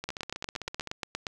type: two click trains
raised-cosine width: 0.2 ms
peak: -15 / -19 dBFS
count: 11 / 14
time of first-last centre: 0.09-1.268 / 0.04-0.873 s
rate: 8.49 / 15.6 Hz
effects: none